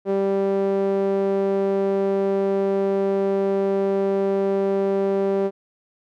sawtooth tone with band-pass filter, 195.9 Hz, G3, 1 cent flat, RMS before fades -21 dBFS, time 0.05-5.51 s, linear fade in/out 50 ms, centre 450 Hz, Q 2.8, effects none

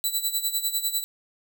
10% pulse tone with tremolo, 3970 Hz, B7, 8 cents sharp, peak -14 dBFS, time 0.04-1.04 s, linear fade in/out 0 ms, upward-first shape sine, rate 10 Hz, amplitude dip 75%, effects none

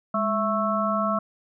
harmonic tone with a mistuned harmonic, 220 Hz, A3, in tune, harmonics 1 / 3 / 5 / 6, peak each -27 / -27 / -27 / -27 dBFS, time 0.14-1.19 s, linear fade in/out 5 ms, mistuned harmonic 1, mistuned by -110 cents, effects none

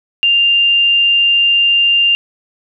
sine tone, 2794 Hz, F7, in tune, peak -8 dBFS, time 0.23-2.15 s, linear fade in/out 0 ms, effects none

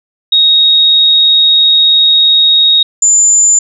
sine tone pair in turn, 3757 / 7092 Hz, A#7 / A8, +13 / +13 cents, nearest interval major seventh, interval 1100 cents, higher second, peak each -4 dBFS, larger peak neither, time 0.32-2.83 / 3.02-3.59 s, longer first, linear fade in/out 5 ms, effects none

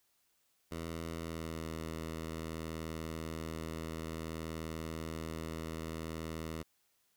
10% pulse tone with pitch glide, 82.41 to 80.57 Hz, E2 to E2, 0 to -39 cents, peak -31 dBFS, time 0.71-6.63 s, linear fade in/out 10 ms, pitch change -39 cents, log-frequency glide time 1.15-1.67 s, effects white hiss -75 dBFS RMS until 7.16 s

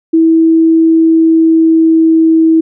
sine tone with pitch glide, 325.3 to 323.1 Hz, E4 to E4, -23 to -35 cents, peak -4 dBFS, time 0.13-2.61 s, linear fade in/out 10 ms, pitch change -12 cents, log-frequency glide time 0.84-2.48 s, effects none

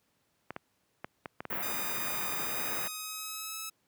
clicks, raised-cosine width 0.5 ms, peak -22 dBFS, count 7, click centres 0.506 / 0.564 / 1.045 / 1.258 / 1.405 / 1.453 / 1.528 s
white band-stop noise, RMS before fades -35 dBFS, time 1.5-2.88 s, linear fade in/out 5 ms, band 2200 to 16000 Hz, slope 24 dB/octave
5% pulse tone with pitch glide, 1226 to 1297.4 Hz, D#6 to E6, -26 to -28 cents, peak -26 dBFS, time 1.62-3.7 s, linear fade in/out 10 ms, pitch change +98 cents, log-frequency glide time 2.41-3.56 s
effects pink hiss -74 dBFS RMS until 3.87 s + high-pass 100 Hz 12 dB/octave

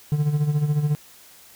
triangle tone with tremolo, 148.5 Hz, D3, 20 cents sharp, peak -14 dBFS, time 0.12-0.95 s, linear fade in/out 0 ms, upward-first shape sine, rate 14 Hz, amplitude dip 65%, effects white hiss -49 dBFS RMS until 1.55 s

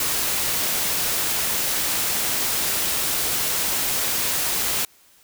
white noise, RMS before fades -23 dBFS, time 0-4.85 s, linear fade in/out 2 ms, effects white hiss -55 dBFS RMS until 5.23 s

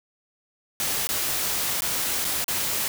white noise with dropouts, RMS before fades -26 dBFS, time 0.8-2.88 s, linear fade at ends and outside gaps 1 ms, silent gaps 1.071-1.09 / 1.807-1.82 / 2.246-2.25 / 2.443-2.481 s, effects none

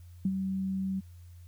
sine tone with ADSR envelope, 191 Hz, G3, 45 cents flat, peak -23 dBFS, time 0.25-1.01 s, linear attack 4 ms, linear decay 52 ms, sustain -6 dB, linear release 22 ms, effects added 87 Hz sine -47 dBFS peak until 1.47 s + white hiss -67 dBFS RMS until 1.47 s

